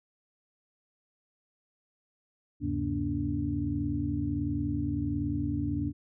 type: tone cluster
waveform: sine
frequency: 78.3 / 99.7 / 136 / 239.4 / 290.1 Hz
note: D#2 / G2 / C#3 / A#3 / D4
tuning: +11 / +30 / -33 / +46 / -21 cents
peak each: -35 / -36 / -36 / -37 / -31 dBFS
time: 2.6-5.93 s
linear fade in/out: 50 ms
effects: none